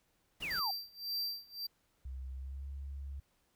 pink noise, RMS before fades -49 dBFS, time 0.4-0.6 s, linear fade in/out 10 ms
sine exponential sweep, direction down, 2960 to 742 Hz, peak -36 dBFS, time 0.42-0.71 s, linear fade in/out 5 ms
square tone with tremolo, 4699 Hz, D8, in tune, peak -34 dBFS, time 0.5-1.67 s, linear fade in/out 10 ms, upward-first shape sine, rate 1.8 Hz, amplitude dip 95%
sine tone with pitch glide, 65.3 to 69.14 Hz, C2 to C#2, -3 to -4 cents, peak -40 dBFS, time 2.05-3.2 s, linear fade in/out 5 ms, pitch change +99 cents, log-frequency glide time 2.32-2.66 s
effects pink hiss -75 dBFS RMS until 3.55 s

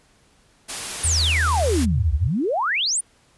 white noise, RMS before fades -29 dBFS, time 0.68-1.86 s, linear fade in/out 20 ms
sine exponential two-way sweep, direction down then up, 9956 to 59 to 9956 Hz, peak -19 dBFS, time 1.03-3.01 s, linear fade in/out 10 ms, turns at 2.14 s
sine tone, 80 Hz, D#2, 49 cents sharp, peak -20 dBFS, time 1.04-2.28 s, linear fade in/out 10 ms
effects pink hiss -58 dBFS RMS until 3.37 s + resampled to 24000 Hz

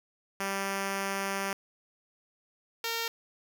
5% pulse tone pair in turn, 196 / 459.5 Hz, G3 / A#4, 0 / -25 cents, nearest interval octave + minor third, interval 1475 cents, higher second, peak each -19 dBFS, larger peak neither, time 0.4-1.53 / 2.84-3.08 s, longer first, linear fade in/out 2 ms, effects none

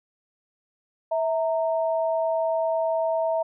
sine tone pair together, 652 / 922 Hz, E5 / A#5, -19 / -19 cents, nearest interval tritone, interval 600 cents, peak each -22 / -29 dBFS, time 1.11-3.43 s, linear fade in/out 10 ms, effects none

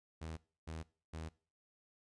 sawtooth tone bursts, 80.2 Hz, E2, 47 cents flat, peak -39 dBFS, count 3, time 0.21-1.29 s, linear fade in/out 10 ms, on 160 ms, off 300 ms, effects noise-tail reverb RT60 0.4 s tail -21 dB re dry + resampled to 22050 Hz

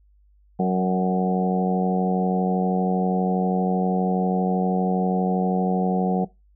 harmonic tone with a mistuned harmonic, 92.5 Hz, F#2, in tune, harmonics 2 / 3 / 4 / 5 / 6 / 7 / 8 / 9, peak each -20 / -34 / -30 / -27 / -35 / -35 / -26 / -39 dBFS, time 0.59-6.25 s, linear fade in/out 10 ms, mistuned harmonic 6, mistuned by +20 cents, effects noise-tail reverb RT60 0.2 s tail -20 dB re dry + added 50 Hz sine -54 dBFS peak until 6.55 s

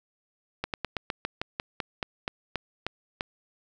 slowing click train, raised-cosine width 0.3 ms, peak -13 dBFS, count 14, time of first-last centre 0.64-3.209 s, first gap 98 ms, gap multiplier 1.11, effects none

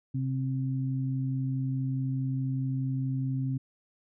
sine tone pair together, 132.1 / 264.2 Hz, C3 / C4, +17 / +17 cents, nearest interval octave, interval 1200 cents, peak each -28 / -34 dBFS, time 0.14-3.58 s, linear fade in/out 10 ms, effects none

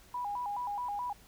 sine tone with vibrato, 896 Hz, A5, 31 cents sharp, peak -33 dBFS, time 0.14-1.13 s, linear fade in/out 5 ms, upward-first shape square, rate 4.7 Hz, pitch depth 160 cents each way, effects added 50 Hz sine -64 dBFS peak until 1.27 s + pink hiss -59 dBFS RMS until 1.27 s

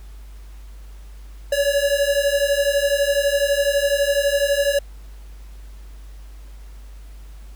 square beating tone pair, 560 / 572 Hz, C#5 / D5, +18 / -46 cents, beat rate 12 Hz, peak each -21 / -20 dBFS, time 1.52-4.79 s, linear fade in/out 5 ms, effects added 50 Hz sine -36 dBFS peak until 7.55 s + pink hiss -53 dBFS RMS until 7.55 s

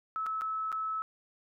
sine tone with dropouts, 1300 Hz, E6, 24 cents flat, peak -31 dBFS, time 0.16-1.02 s, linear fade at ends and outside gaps 0 ms, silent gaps 0.262-0.266 / 0.411-0.418 / 0.718-0.726 s, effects none

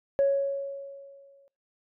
sine tone with exponential decay, 554.4 Hz, C#5, in tune, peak -17 dBFS, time 0.19-1.48 s, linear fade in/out 0 ms, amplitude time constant 280 ms, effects noise-tail reverb RT60 0.3 s tail -23 dB re dry + tanh soft clip ceiling -16 dBFS

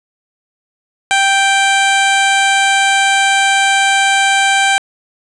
15% pulse tone, 784 Hz, G5, in tune, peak -3 dBFS, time 1.11-4.78 s, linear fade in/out 0 ms, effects resampled to 24000 Hz + 7-bit

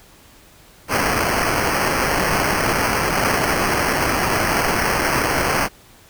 white noise with sample-and-hold, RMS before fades -19 dBFS, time 0.88-5.69 s, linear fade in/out 50 ms, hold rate 3675 Hz, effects pink hiss -48 dBFS RMS until 6.09 s

